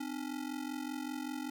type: ring-modulated tone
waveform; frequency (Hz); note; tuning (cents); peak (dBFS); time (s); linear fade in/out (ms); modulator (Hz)
square; 280; C#4; +18; -35; 0-1.5; 5; 22.6
effects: none